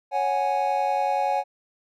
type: chord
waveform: triangle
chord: C# suspended fourth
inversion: none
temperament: equal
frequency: 554.4 / 740 / 830.6 Hz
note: C#5 / F#5 / G#5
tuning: 0 / 0 / 0 cents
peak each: -26 / -24 / -22 dBFS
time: 0.11-1.44 s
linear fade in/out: 50 ms
effects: none